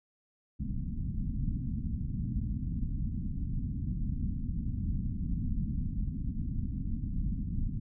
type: low-pass noise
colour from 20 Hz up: pink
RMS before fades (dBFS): -33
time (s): 0.59-7.8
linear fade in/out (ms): 20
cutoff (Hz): 250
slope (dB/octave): 48
effects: none